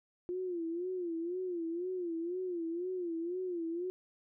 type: tone with vibrato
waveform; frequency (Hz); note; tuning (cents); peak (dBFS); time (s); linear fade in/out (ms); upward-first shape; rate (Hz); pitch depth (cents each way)
sine; 349.2; F4; 0; -34; 0.29-3.9; 0; sine; 2; 110
effects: none